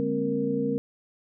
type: tone cluster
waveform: sine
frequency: 147.5 / 206.3 / 233.9 / 265.5 / 466.9 Hz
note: D3 / G#3 / A#3 / C4 / A#4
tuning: +8 / -11 / +6 / +25 / +3 cents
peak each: -35 / -31 / -35 / -28 / -28 dBFS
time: 0-0.78 s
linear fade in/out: 0 ms
effects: none